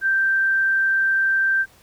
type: tone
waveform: sine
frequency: 1568 Hz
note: G6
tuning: in tune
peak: -16 dBFS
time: 0.01-1.66 s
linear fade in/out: 50 ms
effects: pink hiss -53 dBFS RMS until 1.82 s